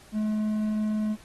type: tone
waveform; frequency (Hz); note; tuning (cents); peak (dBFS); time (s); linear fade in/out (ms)
triangle; 213.9; A3; -49; -22; 0.12-1.17; 50
effects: pink hiss -53 dBFS RMS until 1.24 s + AAC 32 kbps